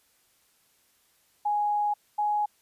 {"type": "tone pair in turn", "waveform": "sine", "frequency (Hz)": [830.6, 835.3], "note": ["G#5", "G#5"], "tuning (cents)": [0, 10], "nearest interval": "unison", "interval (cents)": 10, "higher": "second", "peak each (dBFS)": -23, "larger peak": "neither", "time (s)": [[1.45, 1.94], [2.18, 2.46]], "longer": "first", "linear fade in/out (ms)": 10, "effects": ["white hiss -66 dBFS RMS until 2.61 s", "resampled to 32000 Hz"]}